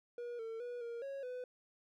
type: tone with pitch steps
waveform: triangle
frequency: 479.9 / 450.3 / 486 / 468.9 / 550 / 500 Hz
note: B4 / A4 / B4 / A#4 / C#5 / B4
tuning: -50 / +40 / -28 / +10 / -14 / +21 cents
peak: -39 dBFS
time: 0.18-1.44 s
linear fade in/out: 2 ms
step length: 210 ms
effects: none